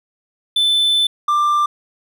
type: tone pair in turn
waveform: triangle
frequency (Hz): 3520 / 1185.2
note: A7 / D6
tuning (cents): 0 / +15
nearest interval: octave + perfect fifth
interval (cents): 1885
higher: first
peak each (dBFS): -11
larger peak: neither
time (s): 0.56-1.07 / 1.28-1.66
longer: first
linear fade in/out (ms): 5
effects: none